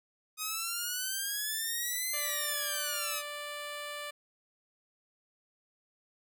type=exponential two-way sweep; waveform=5% pulse; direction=up then down; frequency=1245 to 2090 to 1245 Hz; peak=-22 dBFS; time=0.37-3.23 s; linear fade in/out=50 ms; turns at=2.15 s
type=tone; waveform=10% pulse; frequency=587.3 Hz; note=D5; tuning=in tune; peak=-30 dBFS; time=2.13-4.11 s; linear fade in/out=10 ms
effects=none